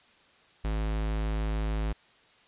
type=tone; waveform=square; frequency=53.3 Hz; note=G#1; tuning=46 cents sharp; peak=-28 dBFS; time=0.64-1.93 s; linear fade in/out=10 ms; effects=white hiss -60 dBFS RMS until 2.47 s + resampled to 8000 Hz